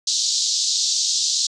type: band-pass noise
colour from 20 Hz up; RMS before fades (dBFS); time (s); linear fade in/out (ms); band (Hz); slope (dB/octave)
pink; -21; 0.07-1.47; 5; 3800 to 7200; 48
effects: resampled to 22050 Hz

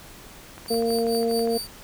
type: click train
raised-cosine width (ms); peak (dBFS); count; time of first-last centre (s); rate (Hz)
0.5; -25; 12; 0.58-1.474; 12.3
type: tone with tremolo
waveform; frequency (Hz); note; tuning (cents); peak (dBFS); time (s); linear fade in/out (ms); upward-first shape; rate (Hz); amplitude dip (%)
sawtooth; 4616; D8; -31; -25; 0.68-1.67; 2; triangle; 4.7; 100
type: harmonic tone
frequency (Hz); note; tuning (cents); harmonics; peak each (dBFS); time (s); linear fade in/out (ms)
230.4; A#3; -20; 1 / 2 / 3; -27 / -22 / -30; 0.7-1.58; 10
effects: pink hiss -45 dBFS RMS until 1.83 s

